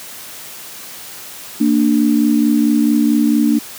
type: tone pair together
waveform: sine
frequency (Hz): 230 / 294.5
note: A#3 / D4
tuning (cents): -23 / +5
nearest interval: major third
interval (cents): 428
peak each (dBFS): -13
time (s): 1.6-3.59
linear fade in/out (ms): 10
effects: white hiss -33 dBFS RMS until 3.78 s + high-pass 100 Hz 12 dB/octave